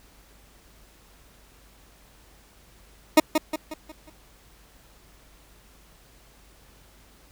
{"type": "tone with echo", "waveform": "20% pulse", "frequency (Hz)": 311.1, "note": "D#4", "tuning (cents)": 0, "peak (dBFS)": -6, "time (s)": [3.17, 3.2], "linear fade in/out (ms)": 5, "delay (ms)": 180, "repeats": 5, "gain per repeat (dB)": -7, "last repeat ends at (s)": 4.1, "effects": ["added 50 Hz sine -56 dBFS peak until 7.31 s", "pink hiss -56 dBFS RMS until 7.31 s"]}